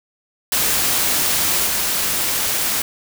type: noise with level steps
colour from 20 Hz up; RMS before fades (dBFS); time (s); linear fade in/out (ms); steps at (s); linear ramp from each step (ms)
white; -18 / -20; 0.52-2.82; 2; 1.66; 10
effects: none